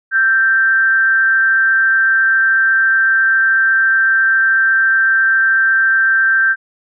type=tone with amplitude modulation; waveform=sine; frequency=1568 Hz; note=G6; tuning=in tune; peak=-7 dBFS; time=0.11-6.56 s; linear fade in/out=50 ms; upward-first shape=sine; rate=225 Hz; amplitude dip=50%; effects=none